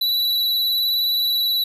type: tone with vibrato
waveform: square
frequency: 3947 Hz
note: B7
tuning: 2 cents flat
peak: -18 dBFS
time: 0.01-1.64 s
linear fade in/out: 5 ms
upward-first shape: triangle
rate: 19 Hz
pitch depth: 28 cents each way
effects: none